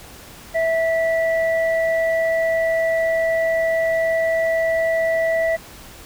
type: tone pair together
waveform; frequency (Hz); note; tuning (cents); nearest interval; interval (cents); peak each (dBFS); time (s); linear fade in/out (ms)
sine; 655.5 / 1961; E5 / B6; -10 / -13; octave + perfect fifth; 1897; -17 / -24; 0.54-5.57; 20
effects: pink hiss -41 dBFS RMS until 6.05 s